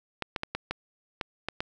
clicks, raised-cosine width 0.3 ms, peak -14 dBFS, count 8, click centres 0.223 / 0.362 / 0.434 / 0.55 / 0.71 / 1.212 / 1.486 / 1.605 s, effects none

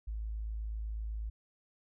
sine tone, 54 Hz, A1, 32 cents flat, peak -35 dBFS, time 0.07-1.3 s, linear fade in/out 10 ms, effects none

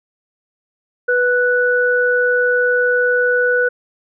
sine tone pair together, 492.5 / 1480 Hz, B4 / F#6, -5 / 0 cents, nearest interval octave + perfect fifth, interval 1905 cents, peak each -15 dBFS, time 1.08-3.69 s, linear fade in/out 10 ms, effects none

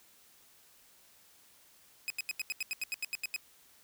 sawtooth tone bursts, 2526 Hz, D#7, 26 cents sharp, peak -29 dBFS, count 13, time 2.08-3.362 s, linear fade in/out 0 ms, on 22 ms, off 83 ms, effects white hiss -62 dBFS RMS until 3.83 s

